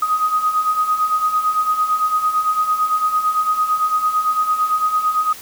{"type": "beating tone pair", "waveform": "sine", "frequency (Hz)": [1244.5, 1253.4], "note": ["D#6", "D#6"], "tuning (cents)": [0, 12], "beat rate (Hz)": 8.9, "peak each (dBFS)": [-22, -16], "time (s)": [0.02, 5.33], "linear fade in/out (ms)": 5, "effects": ["white hiss -37 dBFS RMS until 5.41 s"]}